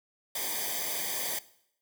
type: noise with comb filter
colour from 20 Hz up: white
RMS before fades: -33 dBFS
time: 0.35-1.39 s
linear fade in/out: 5 ms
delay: 0.73 ms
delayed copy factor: -0.95
effects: noise-tail reverb RT60 0.7 s tail -18 dB re dry